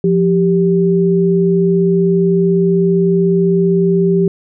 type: tone pair together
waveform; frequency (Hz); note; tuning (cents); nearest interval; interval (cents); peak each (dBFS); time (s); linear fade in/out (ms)
sine; 174.61 / 392; F3 / G4; 0 / 0; octave + major second; 1400; -12; 0.04-4.28; 2
effects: none

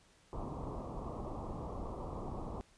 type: low-pass noise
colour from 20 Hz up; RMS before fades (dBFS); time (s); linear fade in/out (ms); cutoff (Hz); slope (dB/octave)
pink; -42; 0.33-2.61; 0; 1200; 96
effects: pink hiss -66 dBFS RMS until 2.77 s + resampled to 22050 Hz

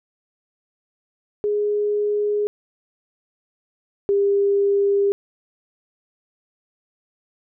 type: tone pair in turn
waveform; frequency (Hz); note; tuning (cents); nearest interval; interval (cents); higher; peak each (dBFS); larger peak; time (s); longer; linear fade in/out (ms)
sine; 415.3 / 400.7; G#4 / G4; 0 / +38; minor second; 62; first; -18 / -15; second; 1.44-2.47 / 4.09-5.12; neither; 0
effects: none

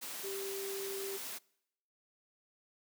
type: tone in noise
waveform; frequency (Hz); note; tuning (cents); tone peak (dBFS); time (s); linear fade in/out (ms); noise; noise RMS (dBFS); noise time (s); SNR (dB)
sine; 391.9; G4; 0; -39; 0.23-1.18; 20; white; -43; 0.01-1.39; +1
effects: noise-tail reverb RT60 0.8 s tail -25 dB re dry + high-pass 200 Hz 12 dB/octave

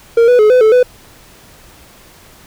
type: tone with pitch steps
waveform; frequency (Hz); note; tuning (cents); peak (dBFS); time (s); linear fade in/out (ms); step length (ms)
triangle; 464 / 492.2 / 425.9 / 504 / 436.3 / 498.3; A#4 / B4 / G#4 / B4 / A4 / B4; -8 / -6 / +44 / +35 / -15 / +15; -3; 0.17-0.83; 5; 110
effects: pink hiss -42 dBFS RMS until 2.46 s

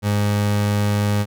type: tone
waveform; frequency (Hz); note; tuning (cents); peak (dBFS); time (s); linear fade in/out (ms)
30% pulse; 103.2; G#2; -10; -14; 0.02-1.26; 50
effects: none

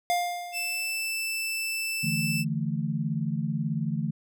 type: tone with exponential decay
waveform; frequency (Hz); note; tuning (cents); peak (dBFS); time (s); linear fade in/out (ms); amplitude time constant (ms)
square; 704; F5; +14; -22; 0.1-1.12; 0; 220
type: tone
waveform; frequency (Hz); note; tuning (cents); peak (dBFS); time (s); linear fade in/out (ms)
sawtooth; 2647; E7; +7; -25; 0.52-2.45; 50
type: chord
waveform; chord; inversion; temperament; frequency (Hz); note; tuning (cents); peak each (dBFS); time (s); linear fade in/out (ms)
sine; D suspended second; none; just; 146.83 / 165.19 / 220.2; D3 / E3 / A3; 0 / +4 / +2; -30 / -30 / -31; 2.03-4.11; 10
effects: none

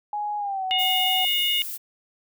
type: tone with pitch glide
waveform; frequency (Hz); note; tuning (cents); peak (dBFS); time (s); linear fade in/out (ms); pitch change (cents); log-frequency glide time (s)
sine; 833 to 750.7; G#5 to F#5; +5 to +25; -25; 0.13-1.25; 2; -180; 0.38-0.65
type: harmonic tone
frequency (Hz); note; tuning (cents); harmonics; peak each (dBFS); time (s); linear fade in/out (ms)
719; F#5; -50; 3 / 4 / 5; -31 / -21 / -30; 0.71-1.62; 0
type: noise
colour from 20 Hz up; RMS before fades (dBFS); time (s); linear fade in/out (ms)
violet; -33; 0.78-1.78; 20
effects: none

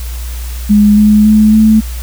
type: tone with pitch steps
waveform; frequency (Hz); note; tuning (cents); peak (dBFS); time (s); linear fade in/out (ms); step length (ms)
sine; 207.7 / 211.1 / 214.5 / 218; G#3 / G#3 / A3 / A3; 0 / +29 / -44 / -16; -3; 0.69-1.81; 20; 280
effects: added 60 Hz sine -18 dBFS peak until 2.02 s + white hiss -31 dBFS RMS until 2.02 s

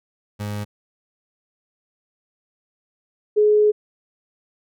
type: tone pair in turn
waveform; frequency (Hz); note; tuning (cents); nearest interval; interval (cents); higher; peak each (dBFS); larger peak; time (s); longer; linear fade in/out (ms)
30% pulse / sine; 103.83 / 421.6; G#2 / G#4; 0 / +26; 2 octaves; 2426; second; -23 / -12; second; 0.39-0.65 / 3.36-3.72; second; 20
effects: none

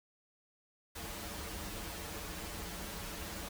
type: noise with comb filter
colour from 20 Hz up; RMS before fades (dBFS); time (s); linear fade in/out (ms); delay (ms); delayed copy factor
pink; -43; 0.95-3.49; 10; 7.8; -0.9
effects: none

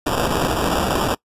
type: noise with sample-and-hold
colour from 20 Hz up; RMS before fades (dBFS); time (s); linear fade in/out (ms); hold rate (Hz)
blue; -20; 0.06-1.15; 10; 2100
effects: noise-tail reverb RT60 0.1 s tail -22 dB re dry + resampled to 32000 Hz

